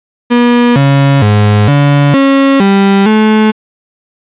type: tone with pitch steps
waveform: 35% pulse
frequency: 241.1 / 138.9 / 104.3 / 143.1 / 273.3 / 196.9 / 216.3 Hz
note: B3 / C#3 / G#2 / D3 / C#4 / G3 / A3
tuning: -41 / +4 / +8 / -45 / -24 / +8 / -29 cents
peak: -3 dBFS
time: 0.3-3.52 s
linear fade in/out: 20 ms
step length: 460 ms
effects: resampled to 8000 Hz + 7-bit